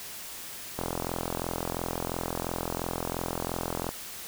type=click train; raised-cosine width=1 ms; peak=-16 dBFS; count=134; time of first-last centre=0.79-3.89 s; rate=42.9 Hz; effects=white hiss -41 dBFS RMS until 4.27 s